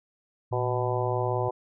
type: tone with pitch glide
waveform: sine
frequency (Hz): 115.8 to 114.8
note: A#2 to A#2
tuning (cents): -11 to -26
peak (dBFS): -29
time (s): 0.51-1.49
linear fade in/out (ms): 10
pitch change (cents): -15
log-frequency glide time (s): 0.62-1.12
type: harmonic tone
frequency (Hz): 124.8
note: B2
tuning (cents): +19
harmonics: 3 / 4 / 5 / 6 / 7 / 8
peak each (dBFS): -31 / -32 / -33 / -34 / -34 / -35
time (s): 0.52-1.51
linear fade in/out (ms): 10
effects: none